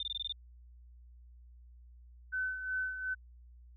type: tone bursts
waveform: sine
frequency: 3600 Hz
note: A7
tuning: 39 cents sharp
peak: -34 dBFS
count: 7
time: 0-0.323 s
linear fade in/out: 2 ms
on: 29 ms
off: 20 ms
type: tone with tremolo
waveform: sine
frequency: 1516 Hz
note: F#6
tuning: 42 cents sharp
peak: -31 dBFS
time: 2.32-3.15 s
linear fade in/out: 20 ms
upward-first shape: sine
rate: 2.7 Hz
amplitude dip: 60%
effects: added 60 Hz sine -53 dBFS peak until 3.76 s